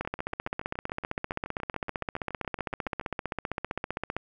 two click trains, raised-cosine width 0.5 ms, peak -15 / -23 dBFS, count 65 / 22, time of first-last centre 0.01-4.166 / 0.05-3.012 s, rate 15.4 / 7.09 Hz, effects none

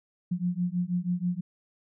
sine beating tone pair, 174.61 / 180.81 Hz, F3 / F#3, 0 / -40 cents, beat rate 6.2 Hz, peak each -29 dBFS, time 0.31-1.41 s, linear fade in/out 10 ms, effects none

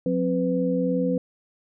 sine tone cluster, 180.7 / 263.5 / 499.5 Hz, F#3 / C4 / B4, -41 / +12 / +20 cents, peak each -25 dBFS, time 0.06-1.18 s, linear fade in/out 2 ms, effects none

